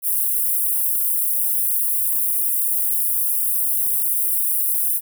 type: high-pass noise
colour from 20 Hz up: white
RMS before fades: -20 dBFS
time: 0.02-5.01 s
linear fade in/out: 50 ms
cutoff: 9600 Hz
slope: 48 dB/octave
effects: none